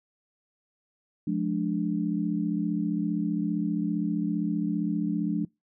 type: chord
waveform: sine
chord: D diminished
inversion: first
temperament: just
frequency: 176.2 / 211.4 / 293.7 Hz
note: F3 / Ab3 / D4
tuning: +16 / +31 / 0 cents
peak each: -29 dBFS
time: 1.27-5.45 s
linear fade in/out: 5 ms
effects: noise-tail reverb RT60 0.2 s tail -24 dB re dry